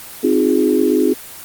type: chord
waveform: sine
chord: F minor seventh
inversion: second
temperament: equal with one note detuned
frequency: 261.6 / 311.1 / 357.2 / 415.3 Hz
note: C4 / Eb4 / F4 / Ab4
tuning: 0 / 0 / +39 / 0 cents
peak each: -17 dBFS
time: 0.23-1.14 s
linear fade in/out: 10 ms
effects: white hiss -34 dBFS RMS until 1.44 s + Opus 24 kbps